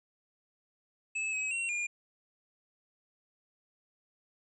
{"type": "tone with pitch steps", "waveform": "square", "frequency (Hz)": [2604, 2551, 2735, 2415], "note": ["E7", "D#7", "F7", "D7"], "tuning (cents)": [-22, 43, -37, 48], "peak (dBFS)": -32, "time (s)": [1.15, 1.87], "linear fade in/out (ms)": 10, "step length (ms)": 180, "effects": ["resampled to 22050 Hz"]}